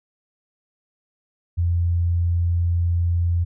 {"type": "tone", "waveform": "sine", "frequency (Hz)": 86.1, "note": "F2", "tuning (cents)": -24, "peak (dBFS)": -17, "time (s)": [1.57, 3.45], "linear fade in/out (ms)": 20, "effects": []}